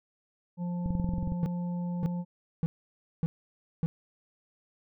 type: harmonic tone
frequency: 175.7 Hz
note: F3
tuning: 11 cents sharp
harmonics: 1 / 3 / 5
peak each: -30 / -46 / -47 dBFS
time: 0.57-2.25 s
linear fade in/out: 50 ms
type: click train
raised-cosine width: 5 ms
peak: -20 dBFS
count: 11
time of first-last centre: 0.86-1.321 s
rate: 21.7 Hz
type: tone bursts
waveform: triangle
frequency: 163.5 Hz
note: E3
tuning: 14 cents flat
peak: -22 dBFS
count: 5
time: 1.43-3.86 s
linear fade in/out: 0 ms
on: 30 ms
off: 570 ms
effects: none